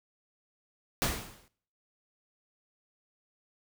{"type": "noise with exponential decay", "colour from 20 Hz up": "pink", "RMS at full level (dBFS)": -26, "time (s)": [1.02, 1.48], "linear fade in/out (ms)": 0, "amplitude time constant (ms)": 99, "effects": ["noise-tail reverb RT60 0.6 s tail -21 dB re dry"]}